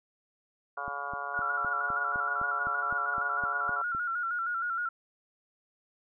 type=harmonic tone; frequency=141.9 Hz; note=C#3; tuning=41 cents sharp; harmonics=3 / 4 / 5 / 6 / 7 / 8 / 9 / 10; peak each=-50 / -46 / -40 / -46 / -41 / -39 / -49 / -38 dBFS; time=0.77-3.82 s; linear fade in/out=5 ms
type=click train; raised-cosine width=3 ms; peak=-31 dBFS; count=13; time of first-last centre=0.88-3.949 s; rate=3.91 Hz
type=tone with vibrato; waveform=sine; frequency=1396.9 Hz; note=F6; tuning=in tune; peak=-29 dBFS; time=1.34-4.89 s; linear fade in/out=5 ms; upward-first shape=square; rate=6.4 Hz; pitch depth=53 cents each way
effects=none